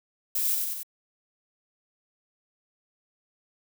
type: noise with echo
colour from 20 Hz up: violet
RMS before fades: -27 dBFS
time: 0.35-0.55 s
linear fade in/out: 5 ms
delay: 94 ms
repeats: 3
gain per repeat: -3 dB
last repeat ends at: 0.832 s
effects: none